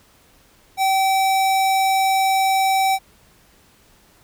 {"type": "tone", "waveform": "square", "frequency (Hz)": 770, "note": "G5", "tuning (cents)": -31, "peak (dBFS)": -16, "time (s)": [0.77, 2.99], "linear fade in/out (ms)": 50, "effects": ["pink hiss -54 dBFS RMS until 4.23 s"]}